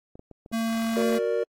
clicks, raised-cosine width 2 ms, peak -31 dBFS, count 5, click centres 0.155 / 0.194 / 0.313 / 0.461 / 0.516 s
square tone, 226.6 Hz, A#3, 49 cents flat, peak -25 dBFS, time 0.52-1.19 s, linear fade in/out 20 ms
triangle chord, Gb augmented, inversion none, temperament equal, 370 / 466.2 / 587.3 Hz, Gb4 / Bb4 / D5, 0 / 0 / 0 cents, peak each -28 / -23 / -27 dBFS, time 0.96-1.44 s, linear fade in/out 10 ms
effects AAC 48 kbps

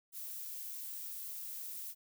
violet noise, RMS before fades -44 dBFS, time 0.12-1.95 s, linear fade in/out 50 ms, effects none

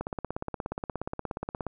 click train, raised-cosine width 1 ms, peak -18 dBFS, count 29, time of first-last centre 0.01-1.667 s, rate 16.9 Hz, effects none

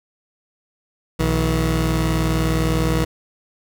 20% pulse tone pair together, 60.1 / 160.45 Hz, B1 / E3, -46 / -46 cents, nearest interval octave + perfect fourth, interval 1700 cents, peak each -15 dBFS, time 1.19-3.05 s, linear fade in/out 10 ms, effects none

